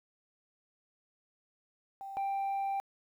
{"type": "tone pair in turn", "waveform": "sine", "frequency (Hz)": [784, 787], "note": ["G5", "G5"], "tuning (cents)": [0, 7], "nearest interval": "unison", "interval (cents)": 7, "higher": "second", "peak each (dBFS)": [-40, -28], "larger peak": "second", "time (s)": [[2.01, 2.17], [2.17, 2.8]], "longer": "second", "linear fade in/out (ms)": 0, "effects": ["tanh soft clip ceiling -30 dBFS", "11-bit"]}